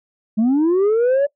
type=linear sweep; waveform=sine; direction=up; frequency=207.7 to 579 Hz; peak=-10 dBFS; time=0.37-1.27 s; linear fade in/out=20 ms; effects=noise-tail reverb RT60 0.1 s tail -19 dB re dry + tanh soft clip ceiling -12 dBFS